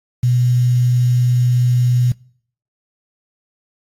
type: tone with quantisation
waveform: sine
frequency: 123.47 Hz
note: B2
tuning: in tune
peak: -11 dBFS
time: 0.23-2.12 s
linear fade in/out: 5 ms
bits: 6
effects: noise-tail reverb RT60 0.6 s tail -25 dB re dry + AAC 48 kbps